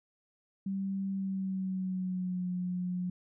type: tone with pitch glide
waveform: sine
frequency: 194.3 to 180.24 Hz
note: G3 to F#3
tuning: -15 to -45 cents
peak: -31 dBFS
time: 0.66-3.1 s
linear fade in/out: 5 ms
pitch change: -130 cents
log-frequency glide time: 1.12-2.49 s
effects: none